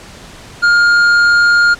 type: tone with tanh clipping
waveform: triangle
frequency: 1413 Hz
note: F6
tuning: 20 cents sharp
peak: -8 dBFS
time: 0.62-1.75 s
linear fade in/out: 20 ms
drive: 12 dB
effects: pink hiss -35 dBFS RMS until 1.79 s + low-pass 8000 Hz 12 dB/octave